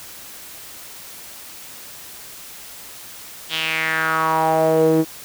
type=tone with band-pass filter sweep; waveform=sawtooth; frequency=160 Hz; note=D#3; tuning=49 cents sharp; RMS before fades=-18 dBFS; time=3.49-5.05 s; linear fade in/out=50 ms; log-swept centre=3400 to 350 Hz; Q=4.1; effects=white hiss -38 dBFS RMS until 5.24 s